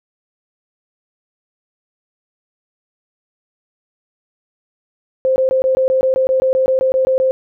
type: tone bursts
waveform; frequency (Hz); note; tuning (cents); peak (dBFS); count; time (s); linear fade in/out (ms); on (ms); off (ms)
sine; 523.3; C5; 0; -11; 16; 5.25-7.31; 0; 110; 20
effects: none